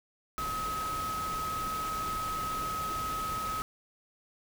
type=tone in noise; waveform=sine; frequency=1276 Hz; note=D#6; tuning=43 cents sharp; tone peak=-32 dBFS; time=0.38-3.62 s; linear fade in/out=0 ms; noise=pink; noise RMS=-40 dBFS; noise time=0.38-3.62 s; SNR=+5 dB; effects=none